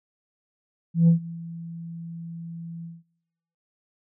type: tone with ADSR envelope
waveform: sine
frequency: 167.2 Hz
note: E3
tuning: 25 cents sharp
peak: -10 dBFS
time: 0.94-3.03 s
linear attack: 140 ms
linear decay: 110 ms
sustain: -24 dB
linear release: 190 ms
effects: noise-tail reverb RT60 0.9 s tail -26 dB re dry + tanh soft clip ceiling -11 dBFS